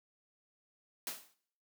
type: noise with exponential decay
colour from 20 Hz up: white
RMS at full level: -36 dBFS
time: 1.07-1.34 s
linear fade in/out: 1 ms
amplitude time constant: 57 ms
effects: noise-tail reverb RT60 0.6 s tail -19 dB re dry + high-pass 200 Hz 12 dB/octave